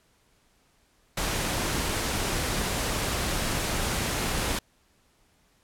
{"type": "noise", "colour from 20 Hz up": "pink", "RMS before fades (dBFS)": -28, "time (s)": [1.17, 4.59], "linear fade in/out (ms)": 5, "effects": ["pink hiss -65 dBFS RMS until 5.63 s", "low-pass 12000 Hz 12 dB/octave"]}